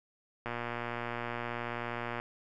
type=click train; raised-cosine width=0.5 ms; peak=-21 dBFS; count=208; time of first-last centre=0.46-2.199 s; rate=119 Hz; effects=none